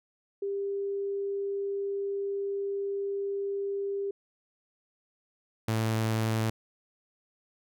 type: tone pair in turn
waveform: sine / sawtooth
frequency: 397.9 / 111.14 Hz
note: G4 / A2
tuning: +26 / +18 cents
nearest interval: octave + minor seventh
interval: 2208 cents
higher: first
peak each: -29 / -22 dBFS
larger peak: second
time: 0.42-4.11 / 5.68-6.5 s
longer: first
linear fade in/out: 5 ms
effects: none